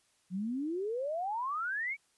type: exponential sweep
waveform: sine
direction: up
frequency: 174.8 to 2320 Hz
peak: -32 dBFS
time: 0.3-1.97 s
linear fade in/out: 50 ms
effects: white hiss -71 dBFS RMS until 2.17 s + resampled to 24000 Hz